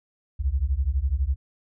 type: beating tone pair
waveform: sine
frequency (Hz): 61.74 / 73.74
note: B1 / D2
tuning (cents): 0 / +8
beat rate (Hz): 12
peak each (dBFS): -24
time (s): 0.39-1.36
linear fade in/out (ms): 20
effects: none